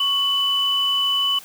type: tone pair together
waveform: sine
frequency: 1110 / 2989 Hz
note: C#6 / F#7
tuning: +2 / +17 cents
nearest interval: octave + perfect fourth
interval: 1715 cents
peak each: -26 / -17 dBFS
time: 0-1.39 s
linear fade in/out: 5 ms
effects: tanh soft clip ceiling -11 dBFS + white hiss -43 dBFS RMS until 1.44 s